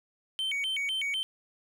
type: tone with vibrato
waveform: triangle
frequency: 2637 Hz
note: E7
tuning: in tune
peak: -27 dBFS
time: 0.39-1.23 s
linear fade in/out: 0 ms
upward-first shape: square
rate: 4 Hz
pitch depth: 280 cents each way
effects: none